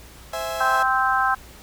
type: chord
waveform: 30% pulse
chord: C augmented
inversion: none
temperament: equal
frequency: 523.3 / 659.3 / 830.6 Hz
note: C5 / E5 / G#5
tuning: 0 / 0 / 0 cents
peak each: -31 / -25 / -30 dBFS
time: 0.33-0.83 s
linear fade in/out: 5 ms
type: harmonic tone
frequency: 260.9 Hz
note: C4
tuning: 5 cents flat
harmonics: 3 / 4 / 5 / 6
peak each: -23 / -23 / -23 / -23 dBFS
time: 0.6-1.35 s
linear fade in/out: 10 ms
effects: added 60 Hz sine -46 dBFS peak until 1.62 s + pink hiss -46 dBFS RMS until 1.62 s